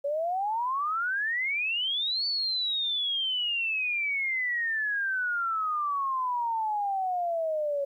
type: exponential two-way sweep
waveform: sine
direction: up then down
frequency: 554.4 to 4528 to 554.4 Hz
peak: -26 dBFS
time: 0.04-7.85 s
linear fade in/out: 10 ms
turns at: 2.26 s
effects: 11-bit